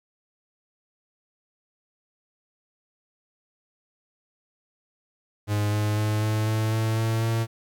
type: tone with pitch steps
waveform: 45% pulse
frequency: 104.1 / 105.43 / 106.78 / 108.15 / 109.53 / 110.93 / 112.35 / 113.78 Hz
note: G#2 / G#2 / G#2 / A2 / A2 / A2 / A2 / A#2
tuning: +5 / +27 / +49 / -29 / -7 / +15 / +37 / -42 cents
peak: -22 dBFS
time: 5.47-7.47 s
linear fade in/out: 50 ms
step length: 250 ms
effects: 10-bit